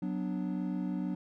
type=chord; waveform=triangle; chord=B minor; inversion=second; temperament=equal; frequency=185 / 246.9 / 293.7 Hz; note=F#3 / B3 / D4; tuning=0 / 0 / 0 cents; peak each=-32 / -36 / -35 dBFS; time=0.02-1.15 s; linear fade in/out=5 ms; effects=none